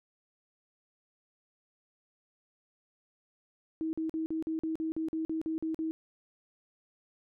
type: tone bursts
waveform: sine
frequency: 320 Hz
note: D#4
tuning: 49 cents sharp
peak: -30 dBFS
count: 13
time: 3.81-5.91 s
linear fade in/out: 0 ms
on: 120 ms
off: 45 ms
effects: none